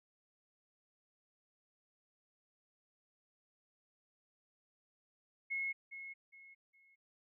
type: tone with echo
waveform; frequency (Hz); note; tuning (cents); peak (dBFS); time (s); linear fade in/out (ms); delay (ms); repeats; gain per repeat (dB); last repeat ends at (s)
sine; 2173; C#7; -35; -35; 5.5-5.73; 20; 410; 3; -10; 6.96
effects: none

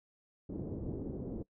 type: low-pass noise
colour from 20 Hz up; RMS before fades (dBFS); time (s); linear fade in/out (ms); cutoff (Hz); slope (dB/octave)
white; -40; 0.49-1.43; 10; 390; 24
effects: noise-tail reverb RT60 0.1 s tail -22 dB re dry

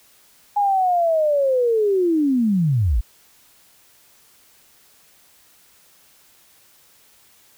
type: linear sweep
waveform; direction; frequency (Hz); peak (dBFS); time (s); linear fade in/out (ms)
sine; down; 830.6 to 43.65; -15; 0.56-3.01; 10
effects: white hiss -54 dBFS RMS until 7.57 s

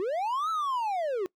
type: linear two-way sweep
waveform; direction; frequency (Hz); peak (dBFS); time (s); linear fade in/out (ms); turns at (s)
triangle; up then down; 350.7 to 1333 to 350.7; -25; 0-1.26; 0; 0.5
effects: noise-tail reverb RT60 0.1 s tail -22 dB re dry

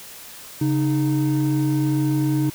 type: tone pair together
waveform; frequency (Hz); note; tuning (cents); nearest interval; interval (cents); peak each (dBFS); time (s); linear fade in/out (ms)
triangle; 138.59 / 308.1; C#3 / D#4; 0 / -17; octave + major second; 1383; -18; 0.61-2.5; 5
effects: tanh soft clip ceiling -8 dBFS + white hiss -40 dBFS RMS until 2.54 s

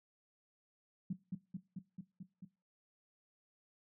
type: tone with echo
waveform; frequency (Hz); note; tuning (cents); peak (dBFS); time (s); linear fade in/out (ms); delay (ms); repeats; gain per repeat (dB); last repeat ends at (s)
sine; 183.5; F#3; -14; -34; 1.1-1.13; 5; 220; 6; -2; 2.45
effects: noise-tail reverb RT60 0.3 s tail -17 dB re dry + high-pass 100 Hz 12 dB/octave

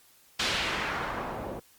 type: noise with low-pass filter sweep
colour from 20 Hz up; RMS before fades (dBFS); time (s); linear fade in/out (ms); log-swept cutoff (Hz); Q
white; -32; 0.39-1.6; 10; 4400 to 510; 1.2
effects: white hiss -60 dBFS RMS until 1.78 s + Opus 48 kbps

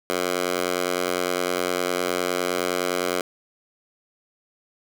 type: tone with high-pass filter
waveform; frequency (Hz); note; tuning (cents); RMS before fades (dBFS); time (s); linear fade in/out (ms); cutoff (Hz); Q
10% pulse; 89.8; F2; +49; -25; 0.1-3.21; 0; 440; 0.84
effects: none

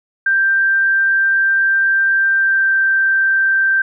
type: tone with pitch glide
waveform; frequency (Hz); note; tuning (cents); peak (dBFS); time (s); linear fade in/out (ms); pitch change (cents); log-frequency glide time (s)
sine; 1576 to 1566.9; G6 to G6; +9 to -1; -11; 0.26-3.82; 5; -10; 2.28-2.73
effects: none

